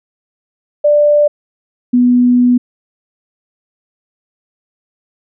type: tone pair in turn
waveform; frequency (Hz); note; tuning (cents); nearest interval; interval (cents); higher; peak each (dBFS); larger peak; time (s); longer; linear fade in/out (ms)
sine; 590 / 246.1; D5 / B3; +8 / -6; octave + minor third; 1514; first; -6; neither; 0.84-1.28 / 1.93-2.58; second; 10
effects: none